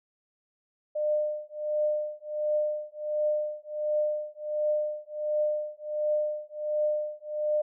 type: tone with tremolo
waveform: sine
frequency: 603 Hz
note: D5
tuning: 46 cents sharp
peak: -22 dBFS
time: 0.95-7.62 s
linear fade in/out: 10 ms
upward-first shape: triangle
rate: 1.4 Hz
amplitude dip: 100%
effects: none